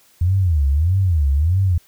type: tone with vibrato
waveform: sine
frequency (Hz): 81.7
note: E2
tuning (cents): -15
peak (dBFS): -13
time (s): 0.21-1.78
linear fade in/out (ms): 5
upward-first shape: sine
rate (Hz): 1.6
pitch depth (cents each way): 300
effects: white hiss -54 dBFS RMS until 1.87 s